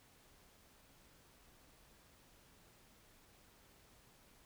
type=silence; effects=pink hiss -66 dBFS RMS until 4.45 s